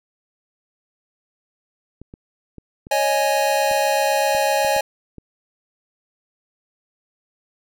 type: clicks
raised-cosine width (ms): 3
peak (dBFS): -25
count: 9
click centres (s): 2.016 / 2.139 / 2.583 / 2.869 / 3.713 / 4.349 / 4.648 / 4.764 / 5.183
type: chord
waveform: square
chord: C# suspended second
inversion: none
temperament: equal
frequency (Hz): 554.4 / 622.3 / 830.6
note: C#5 / D#5 / G#5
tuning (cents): 0 / 0 / 0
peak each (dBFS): -22 / -23 / -21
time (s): 2.91-4.81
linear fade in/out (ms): 5
effects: none